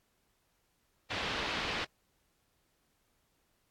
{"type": "low-pass noise", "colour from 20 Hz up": "white", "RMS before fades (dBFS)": -36, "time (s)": [1.1, 1.85], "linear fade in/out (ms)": 10, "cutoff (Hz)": 3700, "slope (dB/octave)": 24, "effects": ["pink hiss -75 dBFS RMS until 3.7 s", "AAC 64 kbps"]}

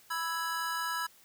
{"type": "chord", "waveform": "square", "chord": "E major", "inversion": "second", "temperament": "equal", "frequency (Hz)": [987.8, 1318.5, 1661.2], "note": ["B5", "E6", "G#6"], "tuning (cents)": [0, 0, 0], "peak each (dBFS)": [-37, -37, -37], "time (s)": [0.1, 1.07], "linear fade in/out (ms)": 10, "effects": ["white hiss -60 dBFS RMS until 1.24 s"]}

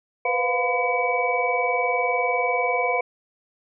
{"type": "tone cluster", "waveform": "sine", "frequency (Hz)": [488, 508, 709, 1008, 2277], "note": ["B4", "B4", "F5", "B5", "C#7"], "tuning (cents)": [-21, 49, 26, 35, 46], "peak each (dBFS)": [-28, -27, -25, -28, -25], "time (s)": [0.25, 3.01], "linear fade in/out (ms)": 5, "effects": []}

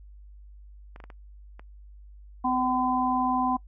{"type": "clicks", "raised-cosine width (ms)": 0.5, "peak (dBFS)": -30, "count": 5, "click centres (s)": [0.961, 1.002, 1.04, 1.102, 1.595]}
{"type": "harmonic tone", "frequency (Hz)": 254, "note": "B3", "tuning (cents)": 49, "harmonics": [1, 3, 4], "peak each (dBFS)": [-27, -27, -27], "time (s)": [2.44, 3.57], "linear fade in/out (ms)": 10}
{"effects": ["noise-tail reverb RT60 0.1 s tail -22 dB re dry", "added 50 Hz sine -45 dBFS peak until 3.67 s"]}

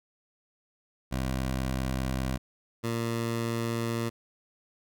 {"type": "tone pair in turn", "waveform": "15% pulse", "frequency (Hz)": [65, 115.82], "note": ["C2", "A#2"], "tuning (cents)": [-11, -11], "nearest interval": "minor seventh", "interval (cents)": 1000, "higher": "second", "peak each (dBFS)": -22, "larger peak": "neither", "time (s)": [[1.11, 2.38], [2.83, 4.1]], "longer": "neither", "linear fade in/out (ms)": 20, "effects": []}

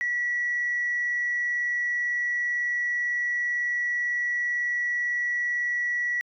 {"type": "tone with amplitude modulation", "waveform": "sine", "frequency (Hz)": 1939, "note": "B6", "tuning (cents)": -32, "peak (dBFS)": -22, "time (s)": [0.01, 6.21], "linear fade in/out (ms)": 0, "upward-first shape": "sine", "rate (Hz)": 138, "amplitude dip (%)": 25, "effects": ["tanh soft clip ceiling -19 dBFS"]}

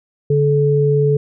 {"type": "tone pair together", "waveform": "sine", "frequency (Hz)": [144.1, 431.8], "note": ["D3", "A4"], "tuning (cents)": [-33, -33], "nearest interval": "octave + perfect fifth", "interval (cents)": 1900, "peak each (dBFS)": -14, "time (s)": [0.3, 1.17], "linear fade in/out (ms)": 5, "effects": []}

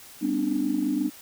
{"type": "tone cluster", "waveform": "sine", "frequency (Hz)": [199.8, 250.2, 272.6, 298.6], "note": ["G3", "B3", "C#4", "D4"], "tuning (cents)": [33, 23, -29, 29], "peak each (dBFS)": [-32, -28, -30, -25], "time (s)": [0.21, 1.1], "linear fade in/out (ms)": 20, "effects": ["tanh soft clip ceiling -13 dBFS", "white hiss -47 dBFS RMS until 1.21 s"]}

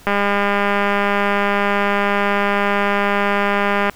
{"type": "click train", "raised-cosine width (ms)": 0.5, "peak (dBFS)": -3, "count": 774, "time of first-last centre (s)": [0.07, 3.897], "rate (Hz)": 202, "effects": ["pink hiss -45 dBFS RMS until 3.95 s"]}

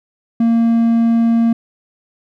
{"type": "tone", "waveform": "triangle", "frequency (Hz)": 230.5, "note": "A#3", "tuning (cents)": -19, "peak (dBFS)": -8, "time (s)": [0.4, 1.53], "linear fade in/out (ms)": 5, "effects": []}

